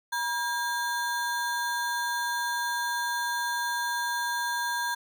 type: ring-modulated tone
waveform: square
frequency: 1285 Hz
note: E6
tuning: 45 cents flat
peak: -25 dBFS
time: 0.12-4.95 s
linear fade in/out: 10 ms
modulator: 328 Hz
effects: none